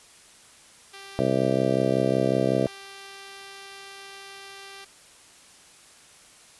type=tone; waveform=5% pulse; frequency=393.1 Hz; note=G4; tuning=5 cents sharp; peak=-30 dBFS; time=0.93-4.85 s; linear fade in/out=10 ms
type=harmonic tone; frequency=65.41 Hz; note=C2; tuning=in tune; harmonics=2 / 3 / 4 / 5 / 6 / 7 / 8 / 9 / 10; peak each=-29 / -29 / -29 / -29 / -29 / -29 / -29 / -29 / -29 dBFS; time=1.19-2.67 s; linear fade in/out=0 ms
effects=white hiss -52 dBFS RMS until 6.59 s + resampled to 24000 Hz